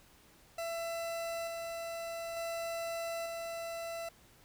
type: tone with tremolo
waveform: 40% pulse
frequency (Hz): 669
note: E5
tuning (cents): +25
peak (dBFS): -35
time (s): 0.58-4.09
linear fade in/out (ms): 5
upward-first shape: square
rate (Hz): 0.56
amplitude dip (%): 25
effects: pink hiss -62 dBFS RMS until 4.44 s